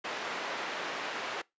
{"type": "band-pass noise", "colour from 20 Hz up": "white", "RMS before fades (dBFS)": -37, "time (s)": [0.04, 1.42], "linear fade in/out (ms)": 10, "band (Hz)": [330, 2100], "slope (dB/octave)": 12, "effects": ["noise-tail reverb RT60 0.2 s tail -23 dB re dry", "resampled to 16000 Hz"]}